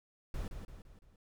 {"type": "noise with echo", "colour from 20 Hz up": "brown", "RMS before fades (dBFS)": -38, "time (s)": [0.34, 0.48], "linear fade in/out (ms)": 2, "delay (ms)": 170, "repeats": 4, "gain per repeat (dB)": -6, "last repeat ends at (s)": 1.16, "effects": []}